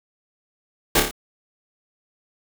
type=noise with echo; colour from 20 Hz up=pink; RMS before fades=-17 dBFS; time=0.95-1 s; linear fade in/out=5 ms; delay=28 ms; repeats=4; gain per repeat=-4 dB; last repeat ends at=1.112 s; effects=none